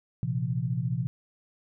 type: chord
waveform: sine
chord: Bb suspended second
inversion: none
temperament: equal with one note detuned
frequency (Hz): 116.54 / 130.81 / 170.72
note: Bb2 / C3 / F3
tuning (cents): 0 / 0 / -39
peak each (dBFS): -31 / -29 / -32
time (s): 0.23-1.07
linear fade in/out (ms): 0
effects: none